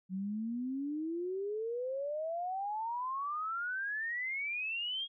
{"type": "exponential sweep", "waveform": "sine", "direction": "up", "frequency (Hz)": [183.1, 3297], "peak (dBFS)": -34, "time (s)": [0.09, 5.08], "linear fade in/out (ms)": 50, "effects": []}